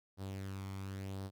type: tone with flanger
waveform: sawtooth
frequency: 96.9 Hz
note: G2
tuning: 20 cents flat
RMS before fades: -43 dBFS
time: 0.17-1.31 s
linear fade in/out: 50 ms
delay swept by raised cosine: 0.21 to 0.92 ms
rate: 0.94 Hz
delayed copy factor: +0.5
effects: none